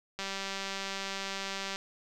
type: click train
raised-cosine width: 0.2 ms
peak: -19 dBFS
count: 307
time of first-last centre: 0.19-1.759 s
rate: 195 Hz
effects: none